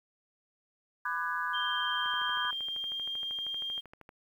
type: chord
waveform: sine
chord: G# half-diminished seventh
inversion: first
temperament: just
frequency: 996.7 / 1196.1 / 1495.1 / 1661.2 Hz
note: B5 / D6 / F#6 / G#6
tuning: +16 / +31 / +18 / 0 cents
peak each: -36 dBFS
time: 1.05-2.51 s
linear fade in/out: 5 ms
type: tone with pitch glide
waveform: sine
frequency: 3161 to 3201 Hz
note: G7 to G7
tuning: +14 to +36 cents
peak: -33 dBFS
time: 1.53-3.81 s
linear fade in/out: 20 ms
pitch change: +22 cents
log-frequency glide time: 1.9-2.99 s
type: click train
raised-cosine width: 0.5 ms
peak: -34 dBFS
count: 27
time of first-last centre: 2.06-4.091 s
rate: 12.8 Hz
effects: 10-bit